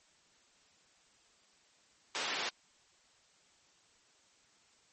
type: band-pass noise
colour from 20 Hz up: white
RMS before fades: -37 dBFS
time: 2.15-2.49 s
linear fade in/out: 0 ms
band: 320 to 4200 Hz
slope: 12 dB/octave
effects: white hiss -67 dBFS RMS until 4.92 s + MP3 32 kbps